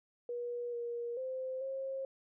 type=tone with pitch steps; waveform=sine; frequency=481.7 / 473.9 / 519 / 536 Hz; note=B4 / A#4 / C5 / C5; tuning=-43 / +28 / -14 / +42 cents; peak=-36 dBFS; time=0.29-2.05 s; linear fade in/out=2 ms; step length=440 ms; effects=none